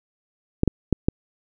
clicks, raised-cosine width 3 ms, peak -4 dBFS, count 4, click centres 0.634 / 0.677 / 0.927 / 1.085 s, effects none

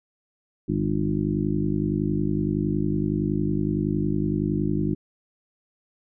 harmonic tone with a mistuned harmonic, 50.8 Hz, G#1, 38 cents flat, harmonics 1 / 2 / 3 / 4 / 5 / 6 / 7, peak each -34 / -33 / -27 / -27 / -35 / -27 / -31 dBFS, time 0.68-4.95 s, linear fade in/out 10 ms, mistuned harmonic 2, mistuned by -65 cents, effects none

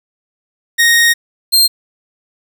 sawtooth tone pair in turn, 1864.7 / 4186 Hz, A#6 / C8, 0 / 0 cents, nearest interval octave + major second, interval 1400 cents, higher second, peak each -4 dBFS, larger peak neither, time 0.78-1.14 / 1.52-1.68 s, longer first, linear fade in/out 20 ms, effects 7-bit

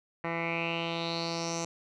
10% pulse tone with low-pass filter sweep, 167.3 Hz, E3, 26 cents sharp, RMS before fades -33 dBFS, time 0.24-1.65 s, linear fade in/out 2 ms, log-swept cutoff 1800 to 6600 Hz, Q 5.7, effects none

